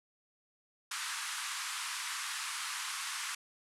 pink band-pass noise, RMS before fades -39 dBFS, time 0.91-3.35 s, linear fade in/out 5 ms, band 1000 to 11000 Hz, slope 48 dB/octave, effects none

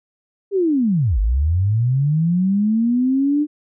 sine linear two-way sweep, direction down then up, 409.6 to 47.08 to 302.4 Hz, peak -14 dBFS, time 0.51-3.47 s, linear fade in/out 50 ms, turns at 1.19 s, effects none

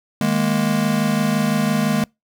square chord, D# suspended fourth, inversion none, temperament just, 155.56 / 207.4 / 233.3 Hz, D#3 / G#3 / A#3, 0 / -2 / +2 cents, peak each -24 / -20 / -22 dBFS, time 0.21-2.04 s, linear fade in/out 2 ms, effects noise-tail reverb RT60 0.2 s tail -26 dB re dry

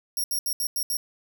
5% pulse tone bursts at uneven times, 5588 Hz, F8, in tune, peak -19 dBFS, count 6, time 0.17-0.24 / 0.31-0.39 / 0.46-0.53 / 0.6-0.67 / 0.76-0.83 / 0.9-0.97 s, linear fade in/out 2 ms, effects none

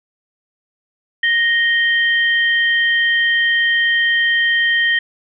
sine tone pair together, 1864.7 / 3136 Hz, A#6 / G7, 0 / 0 cents, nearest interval major sixth, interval 900 cents, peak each -13 / -20 dBFS, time 1.23-4.99 s, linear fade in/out 5 ms, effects none

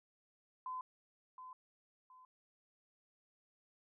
sine tone with echo, 1020 Hz, C6, 44 cents flat, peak -40 dBFS, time 0.66-0.81 s, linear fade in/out 2 ms, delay 720 ms, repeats 2, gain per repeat -9 dB, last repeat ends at 2.25 s, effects none

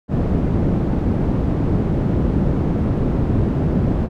white low-pass noise, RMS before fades -18 dBFS, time 0.08-4.09 s, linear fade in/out 50 ms, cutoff 220 Hz, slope 12 dB/octave, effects none

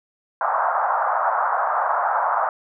pink band-pass noise, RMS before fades -21 dBFS, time 0.41-2.49 s, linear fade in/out 2 ms, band 660 to 1400 Hz, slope 48 dB/octave, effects none

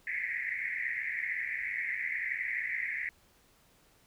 white band-pass noise, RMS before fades -35 dBFS, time 0.07-3.09 s, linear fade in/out 2 ms, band 1800 to 2200 Hz, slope 96 dB/octave, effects pink hiss -65 dBFS RMS until 4.06 s

